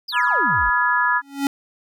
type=exponential sweep; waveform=triangle; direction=down; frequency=5274 to 38.89 Hz; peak=-25 dBFS; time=0.08-0.7 s; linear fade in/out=10 ms
type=chord; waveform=sine; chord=F half-diminished seventh; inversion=second; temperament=equal with one note detuned; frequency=987.8 / 1244.5 / 1396.9 / 1686.4 Hz; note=Cb6 / Eb6 / F6 / Ab6; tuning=0 / 0 / 0 / +26 cents; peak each=-20 / -24 / -25 / -19 dBFS; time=0.12-1.22 s; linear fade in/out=50 ms
type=tone with exponential growth; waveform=square; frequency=278.4 Hz; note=C#4; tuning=8 cents sharp; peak=-15 dBFS; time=1.21-1.47 s; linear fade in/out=1 ms; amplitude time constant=55 ms
effects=none